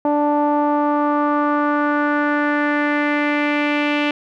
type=tone with low-pass filter sweep; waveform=sawtooth; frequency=293.7 Hz; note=D4; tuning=in tune; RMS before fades=-18 dBFS; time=0.05-4.11 s; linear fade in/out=2 ms; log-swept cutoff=800 to 2700 Hz; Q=3.3; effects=none